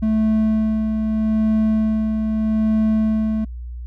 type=tone with tremolo; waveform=triangle; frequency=218.3 Hz; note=A3; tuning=13 cents flat; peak=-12 dBFS; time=0.02-3.45 s; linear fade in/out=10 ms; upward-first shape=sine; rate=0.8 Hz; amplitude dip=40%; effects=added 60 Hz sine -28 dBFS peak until 3.86 s